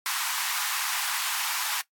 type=high-pass noise; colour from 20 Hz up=pink; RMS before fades=-29 dBFS; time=0.06-1.81 s; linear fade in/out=0 ms; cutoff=870 Hz; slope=48 dB/octave; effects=noise-tail reverb RT60 0.1 s tail -18 dB re dry + AAC 64 kbps